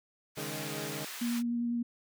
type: high-pass noise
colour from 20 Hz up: pink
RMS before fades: -42 dBFS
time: 0.35-1.43 s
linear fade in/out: 50 ms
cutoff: 1400 Hz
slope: 12 dB/octave
type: chord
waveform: 15% pulse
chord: C# suspended second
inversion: none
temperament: equal with one note detuned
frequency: 138.59 / 155.56 / 208.9 Hz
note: C#3 / D#3 / G#3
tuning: 0 / 0 / +10 cents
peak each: -36 / -34 / -37 dBFS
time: 0.37-1.05 s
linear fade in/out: 5 ms
type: tone with vibrato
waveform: sine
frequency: 237.3 Hz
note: A#3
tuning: 31 cents sharp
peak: -29 dBFS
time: 1.21-1.83 s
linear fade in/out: 10 ms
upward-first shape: square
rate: 10 Hz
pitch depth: 9 cents each way
effects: none